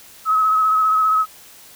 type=tone with vibrato; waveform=sine; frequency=1281 Hz; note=E6; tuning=50 cents flat; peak=-13 dBFS; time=0.25-1.26 s; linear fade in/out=50 ms; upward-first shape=sine; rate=15 Hz; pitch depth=23 cents each way; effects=white hiss -44 dBFS RMS until 1.75 s